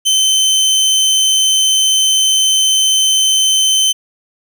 25% pulse tone, 3079 Hz, G7, 32 cents flat, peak -6 dBFS, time 0.05-3.93 s, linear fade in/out 20 ms, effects none

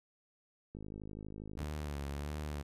click train, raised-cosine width 3 ms, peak -33 dBFS, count 47, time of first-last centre 0.75-1.63 s, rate 52.3 Hz
sawtooth tone with vibrato, 72.9 Hz, D2, 12 cents flat, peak -34 dBFS, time 1.57-2.63 s, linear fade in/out 20 ms, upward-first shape sine, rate 1.5 Hz, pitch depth 64 cents each way
effects resampled to 32000 Hz

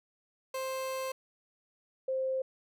30% pulse / sine tone pair in turn, 525 / 525 Hz, C5 / C5, +6 / +6 cents, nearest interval unison, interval 0 cents, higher neither, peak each -31 / -29 dBFS, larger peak second, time 0.54-1.12 / 2.08-2.42 s, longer first, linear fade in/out 5 ms, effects none

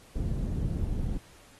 pink low-pass noise, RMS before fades -30 dBFS, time 0.15-1.18 s, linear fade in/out 10 ms, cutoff 200 Hz, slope 12 dB/octave, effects pink hiss -56 dBFS RMS until 1.59 s + AAC 32 kbps

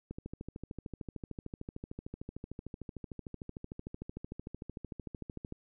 click train, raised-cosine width 3 ms, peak -28 dBFS, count 73, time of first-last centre 0.11-5.524 s, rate 13.3 Hz, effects none

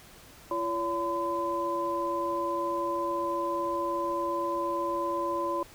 sine tone cluster, 341.4 / 566 / 1016 Hz, F4 / C#5 / B5, -39 / +36 / +49 cents, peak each -33 / -33 / -30 dBFS, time 0.51-5.63 s, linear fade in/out 2 ms, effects pink hiss -52 dBFS RMS until 5.74 s

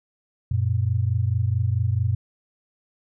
sine tone pair together, 93.53 / 118.1 Hz, F#2 / A#2, +19 / +23 cents, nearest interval major third, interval 404 cents, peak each -22 dBFS, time 0.51-2.15 s, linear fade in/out 5 ms, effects none

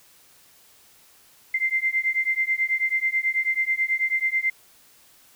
sine beating tone pair, 2082 / 2091.2 Hz, C7 / C7, -9 / -1 cents, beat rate 9.2 Hz, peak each -24 dBFS, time 1.54-4.5 s, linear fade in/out 5 ms, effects white hiss -55 dBFS RMS until 5.35 s

